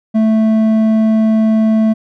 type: tone with hard clipping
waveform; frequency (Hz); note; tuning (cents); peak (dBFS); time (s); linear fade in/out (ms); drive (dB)
sine; 219.8; A3; -2; -10; 0.14-1.94; 20; 6
effects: none